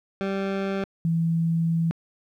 20% pulse / sine tone pair in turn, 195.1 / 165.39 Hz, G3 / E3, -8 / +6 cents, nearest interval minor third, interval 286 cents, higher first, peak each -20 dBFS, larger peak neither, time 0.21-0.84 / 1.05-1.91 s, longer second, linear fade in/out 0 ms, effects low-pass 3000 Hz 12 dB/octave + 10-bit

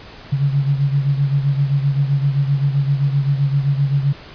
sine beating tone pair, 138.59 / 146.29 Hz, C#3 / D3, 0 / -6 cents, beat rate 7.7 Hz, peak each -15 / -21 dBFS, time 0.32-4.13 s, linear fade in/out 10 ms, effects pink hiss -39 dBFS RMS until 4.34 s + resampled to 11025 Hz

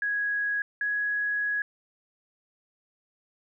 sine tone pair in turn, 1661.2 / 1670.8 Hz, G#6 / G#6, 0 / +10 cents, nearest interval unison, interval 10 cents, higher second, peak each -25 / -25 dBFS, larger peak neither, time 0.02-0.62 / 0.81-1.62 s, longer second, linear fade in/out 2 ms, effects none

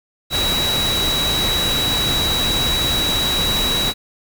sine tone in noise, 3893 Hz, B7, 26 cents flat, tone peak -18 dBFS, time 0.3-3.94 s, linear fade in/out 50 ms, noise pink, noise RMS -22 dBFS, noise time 0.3-3.94 s, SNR +1 dB, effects none

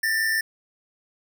square tone pair together, 1783 / 1889 Hz, A6 / A#6, +22 / +22 cents, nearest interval minor second, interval 100 cents, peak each -22 / -32 dBFS, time 0.03-0.41 s, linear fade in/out 5 ms, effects none

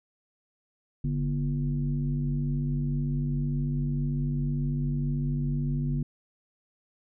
sine tone with frequency modulation, 144.8 Hz, D3, 24 cents flat, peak -25 dBFS, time 1.04-6.03 s, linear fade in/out 5 ms, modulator 98.1 Hz, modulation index 0.9, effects none

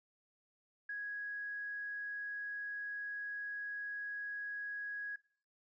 triangle tone with hard clipping, 1661.2 Hz, G#6, in tune, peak -39 dBFS, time 0.89-5.16 s, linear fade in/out 5 ms, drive 3 dB, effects noise-tail reverb RT60 0.5 s tail -21 dB re dry + resampled to 16000 Hz

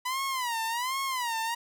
sawtooth tone with vibrato, 987.8 Hz, B5, in tune, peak -25 dBFS, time 0.05-1.55 s, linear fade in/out 10 ms, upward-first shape sine, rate 1.3 Hz, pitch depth 170 cents each way, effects none

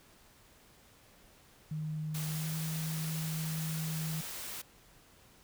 sine tone with pitch glide, 154.7 to 158.87 Hz, D#3 to D#3, -10 to +36 cents, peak -34 dBFS, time 1.71-4.21 s, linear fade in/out 5 ms, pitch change +46 cents, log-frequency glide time 2.25-2.54 s
white noise, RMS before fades -42 dBFS, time 2.14-4.62 s, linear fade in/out 10 ms
effects pink hiss -61 dBFS RMS until 5.43 s

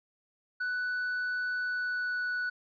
triangle tone with pitch glide, 1487 to 1478.4 Hz, F#6 to F#6, +8 to -2 cents, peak -28 dBFS, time 0.6-2.5 s, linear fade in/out 10 ms, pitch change -10 cents, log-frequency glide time 1.57-2.22 s, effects resampled to 11025 Hz

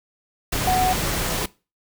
sine tone in noise, 740 Hz, F#5, in tune, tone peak -17 dBFS, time 0.67-0.93 s, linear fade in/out 5 ms, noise pink, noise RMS -24 dBFS, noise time 0.52-1.46 s, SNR +4 dB, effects noise-tail reverb RT60 0.3 s tail -21 dB re dry

